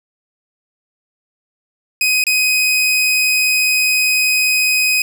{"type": "tone with dropouts", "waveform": "sawtooth", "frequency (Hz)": 2511, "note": "D#7", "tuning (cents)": 15, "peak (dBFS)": -9, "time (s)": [2.01, 5.02], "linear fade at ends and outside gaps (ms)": 2, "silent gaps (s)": [2.24, 2.267], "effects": []}